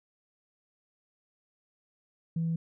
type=tone; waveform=sine; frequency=164.81 Hz; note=E3; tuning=in tune; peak=-26 dBFS; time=2.36-2.56 s; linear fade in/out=5 ms; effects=tanh soft clip ceiling -23 dBFS